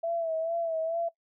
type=tone with vibrato; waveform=sine; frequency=659.3 Hz; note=E5; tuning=in tune; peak=-27 dBFS; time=0.03-1.09 s; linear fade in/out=10 ms; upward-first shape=sine; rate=2.3 Hz; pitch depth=49 cents each way; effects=noise-tail reverb RT60 0.1 s tail -19 dB re dry